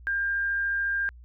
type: tone with amplitude modulation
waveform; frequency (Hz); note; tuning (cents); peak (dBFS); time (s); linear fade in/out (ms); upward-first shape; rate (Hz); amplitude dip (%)
sine; 1600; G6; +35; -23; 0.07-1.09; 0; sine; 114; 25
effects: added 60 Hz sine -45 dBFS peak until 1.24 s